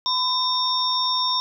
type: tone cluster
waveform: sine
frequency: 1013 / 3658 / 5450 Hz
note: B5 / A#7 / F8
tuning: +44 / -33 / -43 cents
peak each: -24 dBFS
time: 0.06-1.4 s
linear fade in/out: 0 ms
effects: none